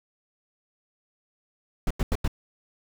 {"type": "noise bursts", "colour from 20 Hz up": "brown", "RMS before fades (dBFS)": -23, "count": 4, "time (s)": [1.87, 2.278], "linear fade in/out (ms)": 2, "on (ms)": 36, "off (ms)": 88, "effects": []}